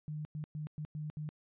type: tone bursts at uneven times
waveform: sine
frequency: 151.9 Hz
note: D#3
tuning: 41 cents flat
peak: -37 dBFS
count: 6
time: 0.08-0.25 / 0.35-0.44 / 0.55-0.67 / 0.78-0.85 / 0.95-1.1 / 1.17-1.29 s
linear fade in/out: 0 ms
effects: resampled to 8000 Hz